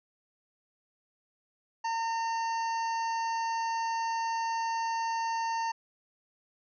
harmonic tone with a mistuned harmonic, 912 Hz, A#5, 38 cents flat, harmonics 1 / 2 / 3 / 5 / 6 / 7, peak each -29 / -41 / -45 / -46 / -52 / -48 dBFS, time 1.84-5.72 s, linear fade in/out 10 ms, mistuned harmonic 7, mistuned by -51 cents, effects none

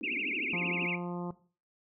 pink band-pass noise, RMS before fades -42 dBFS, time 0.01-0.86 s, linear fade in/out 0 ms, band 240 to 380 Hz, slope 48 dB/octave
sine tone with vibrato, 2426 Hz, D#7, 44 cents flat, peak -31 dBFS, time 0.03-0.96 s, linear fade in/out 10 ms, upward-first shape triangle, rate 13 Hz, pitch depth 270 cents each way
harmonic tone, 175.7 Hz, F3, 11 cents sharp, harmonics 1 / 2 / 3 / 4 / 5 / 6 / 7, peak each -35 / -40 / -47 / -48 / -46 / -48 / -53 dBFS, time 0.53-1.31 s, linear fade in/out 2 ms
effects noise-tail reverb RT60 0.4 s tail -17 dB re dry

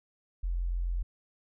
sine tone, 43.65 Hz, F1, in tune, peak -28 dBFS, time 0.43-1.03 s, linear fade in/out 10 ms, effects none

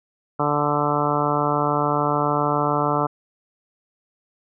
harmonic tone, 146.83 Hz, D3, in tune, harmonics 1 / 2 / 3 / 4 / 5 / 6 / 7 / 8 / 9, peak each -27 / -27 / -27 / -27 / -27 / -27 / -27 / -27 / -27 dBFS, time 0.39-3.07 s, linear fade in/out 10 ms, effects none

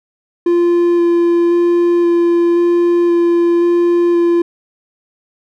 triangle tone with vibrato, 344.8 Hz, F4, 22 cents flat, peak -7 dBFS, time 0.46-4.42 s, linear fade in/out 5 ms, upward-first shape square, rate 0.95 Hz, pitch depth 8 cents each way, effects none

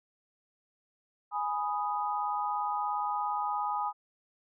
sine chord, G# minor, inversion none, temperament equal, 830.6 / 987.8 / 1244.5 Hz, G#5 / B5 / D#6, 0 / 0 / 0 cents, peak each -32 / -35 / -34 dBFS, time 1.31-3.93 s, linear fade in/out 50 ms, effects none

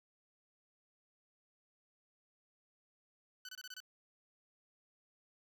15% pulse tone bursts, 1500 Hz, F#6, 23 cents sharp, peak -40 dBFS, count 6, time 3.45-3.803 s, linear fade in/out 2 ms, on 38 ms, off 25 ms, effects none

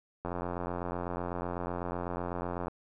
click train, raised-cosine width 1 ms, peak -21 dBFS, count 215, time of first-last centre 0.25-2.682 s, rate 88 Hz, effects none

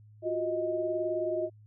sine tone cluster, 350.3 / 369.2 / 627 Hz, F4 / F#4 / D#5, +5 / -4 / +13 cents, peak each -33 / -37 / -30 dBFS, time 0.22-1.5 s, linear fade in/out 50 ms, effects added 106 Hz sine -52 dBFS peak until 1.66 s

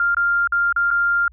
sine tone with dropouts, 1396.9 Hz, F6, in tune, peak -15 dBFS, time 0-1.28 s, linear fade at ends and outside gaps 2 ms, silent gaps 0.147-0.168 / 0.474-0.522 / 0.726-0.762 / 0.905-0.911 s, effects added 60 Hz sine -45 dBFS peak until 1.32 s

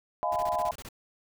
sine chord, F half-diminished seventh, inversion third, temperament just, 628.6 / 698.5 / 838.1 / 1005.8 Hz, Eb5 / F5 / Ab5 / Cb6, +18 / 0 / +16 / +31 cents, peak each -32 / -30 / -33 / -31 dBFS, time 0.23-0.71 s, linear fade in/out 0 ms
pink noise bursts, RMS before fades -43 dBFS, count 9, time 0.32-0.888 s, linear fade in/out 2 ms, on 40 ms, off 26 ms
effects none

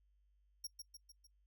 sawtooth tone with echo, 5588 Hz, F8, in tune, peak -39 dBFS, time 0.64-0.67 s, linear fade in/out 5 ms, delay 150 ms, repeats 4, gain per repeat -5 dB, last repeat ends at 1.27 s, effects noise-tail reverb RT60 0.1 s tail -22 dB re dry + added 50 Hz sine -70 dBFS peak until 1.46 s

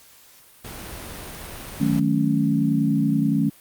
pink noise, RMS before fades -36 dBFS, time 0.64-2 s, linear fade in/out 10 ms
sine chord, D# half-diminished seventh, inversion none, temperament equal with one note detuned, 155.56 / 185 / 216.6 / 277.2 Hz, D#3 / F#3 / A3 / C#4, 0 / 0 / -27 / 0 cents, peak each -23 / -27 / -22 / -22 dBFS, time 1.8-3.5 s, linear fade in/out 10 ms
effects white hiss -51 dBFS RMS until 3.6 s + Opus 48 kbps

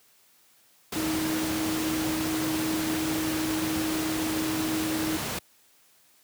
sine tone in noise, 315.8 Hz, D#4, 26 cents sharp, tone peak -27 dBFS, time 0.96-5.17 s, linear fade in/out 5 ms, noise pink, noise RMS -31 dBFS, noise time 0.92-5.39 s, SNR +1 dB, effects white hiss -61 dBFS RMS until 6.23 s + high-pass 100 Hz 12 dB/octave

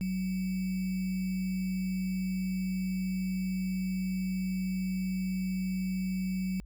sine tone with sample-and-hold, 186.9 Hz, F#3, 18 cents sharp, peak -29 dBFS, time 0.01-6.6 s, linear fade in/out 0 ms, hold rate 2450 Hz, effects added 50 Hz sine -46 dBFS peak until 6.65 s

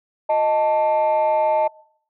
sine tone pair together, 622.3 / 883.5 Hz, D#5 / A5, 0 / +7 cents, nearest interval tritone, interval 607 cents, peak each -16 / -17 dBFS, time 0.29-1.68 s, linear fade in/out 10 ms, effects noise-tail reverb RT60 0.6 s tail -24 dB re dry + tanh soft clip ceiling -12 dBFS

